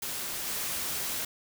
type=noise with level steps; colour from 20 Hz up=white; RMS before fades=-35 / -33 dBFS; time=0.02-1.25 s; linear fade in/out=5 ms; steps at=0.46 s; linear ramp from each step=10 ms; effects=none